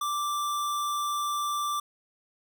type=tone; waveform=square; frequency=1174.7 Hz; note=D6; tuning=in tune; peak=-28 dBFS; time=0.01-1.8 s; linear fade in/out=5 ms; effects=none